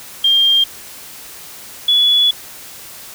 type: tone pair in turn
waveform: sine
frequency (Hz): 3200 / 3411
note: G7 / G#7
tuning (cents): +35 / +46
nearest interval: minor second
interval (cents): 111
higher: second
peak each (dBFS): -9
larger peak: neither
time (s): 0.24-0.64 / 1.88-2.31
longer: second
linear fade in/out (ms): 5
effects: white hiss -35 dBFS RMS until 3.14 s